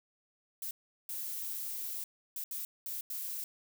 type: noise bursts at uneven times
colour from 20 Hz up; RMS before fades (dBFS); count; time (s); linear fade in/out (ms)
violet; -39; 6; 0.62-0.71 / 1.09-2.04 / 2.36-2.44 / 2.51-2.65 / 2.86-3.01 / 3.1-3.44; 2
effects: none